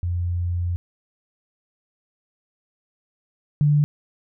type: tone pair in turn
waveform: sine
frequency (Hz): 87.6 / 147.33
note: F2 / D3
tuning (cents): +6 / +6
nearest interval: major sixth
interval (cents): 900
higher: second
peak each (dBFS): -21 / -14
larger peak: second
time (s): 0.03-0.76 / 3.61-3.84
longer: first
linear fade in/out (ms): 0
effects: none